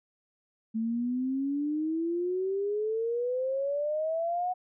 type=exponential sweep; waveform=sine; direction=up; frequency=220 to 738 Hz; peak=-27 dBFS; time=0.74-4.54 s; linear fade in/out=20 ms; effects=none